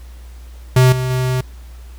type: tone with level steps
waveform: square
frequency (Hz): 128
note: C3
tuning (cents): -38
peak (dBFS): -8 / -18 / -16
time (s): 0.76-1.41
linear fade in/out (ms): 5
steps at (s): 0.92 / 1.1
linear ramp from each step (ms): 5
effects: added 60 Hz sine -33 dBFS peak until 1.98 s + pink hiss -49 dBFS RMS until 1.98 s